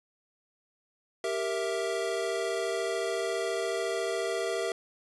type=chord; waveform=square; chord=E diminished; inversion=first; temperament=equal; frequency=392 / 466.2 / 659.3 Hz; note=G4 / Bb4 / E5; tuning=0 / 0 / 0 cents; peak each=-34 dBFS; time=1.24-4.72 s; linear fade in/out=2 ms; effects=resampled to 24000 Hz + 10-bit